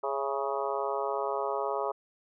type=harmonic tone with a mistuned harmonic; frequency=138.59 Hz; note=C#3; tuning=in tune; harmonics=3 / 4 / 5 / 6 / 7 / 8 / 9; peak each=-34 / -35 / -36 / -37 / -37 / -38 / -39 dBFS; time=0.03-1.92 s; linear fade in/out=10 ms; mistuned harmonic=5; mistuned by=-53 cents; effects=none